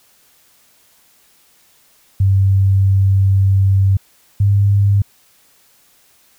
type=tone pair in turn; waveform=sine; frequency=97.1 / 100.47 Hz; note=G2 / G2; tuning=-16 / +43 cents; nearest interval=minor second; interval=59 cents; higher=second; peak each=-9 dBFS; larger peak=neither; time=2.2-3.97 / 4.4-5.02 s; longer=first; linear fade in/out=5 ms; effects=white hiss -53 dBFS RMS until 6.38 s